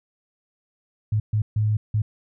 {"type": "tone bursts at uneven times", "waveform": "sine", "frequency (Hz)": 107, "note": "A2", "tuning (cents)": -48, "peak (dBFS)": -18, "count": 4, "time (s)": [[1.12, 1.2], [1.33, 1.42], [1.56, 1.77], [1.94, 2.02]], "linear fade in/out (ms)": 5, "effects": []}